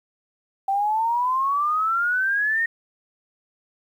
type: exponential sweep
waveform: sine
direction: up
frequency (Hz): 773 to 1864.7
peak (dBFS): -19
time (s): 0.68-2.66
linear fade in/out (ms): 5
effects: 9-bit